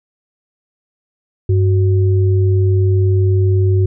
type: tone pair together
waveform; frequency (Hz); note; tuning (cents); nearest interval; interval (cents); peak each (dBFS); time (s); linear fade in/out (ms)
sine; 98 / 370; G2 / F#4; 0 / 0; octave + major seventh; 2300; -10 / -19; 1.49-3.86; 5
effects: none